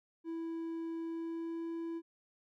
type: tone with pitch glide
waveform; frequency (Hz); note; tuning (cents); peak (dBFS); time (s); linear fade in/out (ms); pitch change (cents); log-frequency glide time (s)
triangle; 329.6 to 332.3; E4 to E4; 0 to +14; -35; 0.24-2.02; 50; +14; 0.99-1.7
effects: none